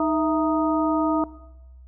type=harmonic tone with a mistuned harmonic; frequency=311.1 Hz; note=D#4; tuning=in tune; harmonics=1 / 2 / 3 / 4; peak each=-22 / -25 / -27 / -28 dBFS; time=0-1.24 s; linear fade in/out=2 ms; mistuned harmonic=2; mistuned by=+100 cents; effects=noise-tail reverb RT60 1.0 s tail -20 dB re dry + added 63 Hz sine -43 dBFS peak until 1.87 s